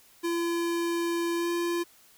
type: tone with pitch glide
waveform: square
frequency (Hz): 340 to 343.8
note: F4 to F4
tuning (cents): -46 to -27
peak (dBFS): -27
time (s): 0.23-1.84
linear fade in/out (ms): 20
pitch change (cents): +19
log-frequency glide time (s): 1.36-1.5
effects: white hiss -58 dBFS RMS until 2.17 s